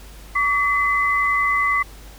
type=tone pair together; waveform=sine; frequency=1138 / 2028 Hz; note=C#6 / B6; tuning=+45 / +45 cents; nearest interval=minor seventh; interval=1000 cents; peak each=-19 dBFS; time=0.35-1.83 s; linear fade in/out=10 ms; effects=added 50 Hz sine -39 dBFS peak until 2.18 s + pink hiss -45 dBFS RMS until 2.18 s